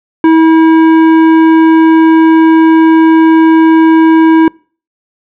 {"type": "tone with hard clipping", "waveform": "sine", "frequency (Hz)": 322.7, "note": "E4", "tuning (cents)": -37, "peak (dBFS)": -4, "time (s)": [0.24, 4.48], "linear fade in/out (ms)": 2, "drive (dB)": 14, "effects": ["noise-tail reverb RT60 0.4 s tail -26 dB re dry", "low-pass 2000 Hz 12 dB/octave"]}